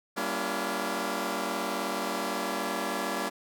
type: chord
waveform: 10% pulse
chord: G diminished seventh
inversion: none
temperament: just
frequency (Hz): 196 / 235.2 / 282.2 / 338.7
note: G3 / Bb3 / Db4 / Fb4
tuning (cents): 0 / +16 / +31 / +47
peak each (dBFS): -27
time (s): 0.16-3.3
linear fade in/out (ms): 20
effects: none